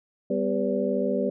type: tone cluster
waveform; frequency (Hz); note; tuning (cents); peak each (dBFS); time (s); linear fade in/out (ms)
sine; 198.1 / 252 / 399.2 / 497.2 / 575; G3 / B3 / G4 / B4 / D5; +18 / +35 / +32 / +12 / -37; -29; 0.3-1.3; 5
effects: none